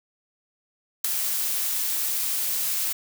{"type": "noise with ADSR envelope", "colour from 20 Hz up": "blue", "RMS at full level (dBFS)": -19, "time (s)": [1.04, 2.93], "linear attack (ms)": 7, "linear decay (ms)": 4, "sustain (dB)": -7, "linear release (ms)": 10, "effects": []}